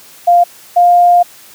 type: tone pair in turn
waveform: sine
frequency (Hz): 698.5 / 703.8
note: F5 / F5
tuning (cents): 0 / +13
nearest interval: unison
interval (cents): 13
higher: second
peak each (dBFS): -4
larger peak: neither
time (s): 0.27-0.44 / 0.76-1.23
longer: second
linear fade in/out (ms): 10
effects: white hiss -39 dBFS RMS until 1.54 s + high-pass 100 Hz 12 dB/octave